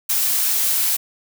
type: noise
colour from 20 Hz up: blue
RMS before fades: -19 dBFS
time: 0.09-0.97 s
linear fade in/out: 10 ms
effects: none